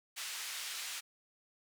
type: band-pass noise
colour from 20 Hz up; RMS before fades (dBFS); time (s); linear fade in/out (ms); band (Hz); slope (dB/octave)
pink; -42; 0.16-1.01; 20; 2000 to 11000; 12
effects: none